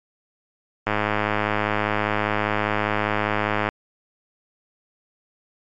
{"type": "click train", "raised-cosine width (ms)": 0.5, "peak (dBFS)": -6, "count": 297, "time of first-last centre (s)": [0.87, 3.689], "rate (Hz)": 105, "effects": ["MP3 64 kbps"]}